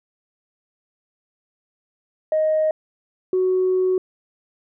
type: tone pair in turn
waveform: sine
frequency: 624 / 371 Hz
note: D#5 / F#4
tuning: +5 / +5 cents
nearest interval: major sixth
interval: 900 cents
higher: first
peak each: -15 dBFS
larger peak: neither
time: 2.32-2.71 / 3.33-3.98 s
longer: second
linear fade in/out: 2 ms
effects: tanh soft clip ceiling -12 dBFS